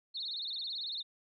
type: tone with vibrato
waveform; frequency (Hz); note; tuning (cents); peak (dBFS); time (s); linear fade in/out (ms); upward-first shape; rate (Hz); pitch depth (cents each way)
sine; 3968; B7; +7; -36; 0.14-1.03; 20; sine; 18; 180
effects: none